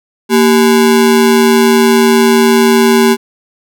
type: ring-modulated tone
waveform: square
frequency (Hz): 311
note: D#4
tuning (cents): -1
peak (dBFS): -3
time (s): 0.29-3.17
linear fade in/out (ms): 50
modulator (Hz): 78.4
effects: none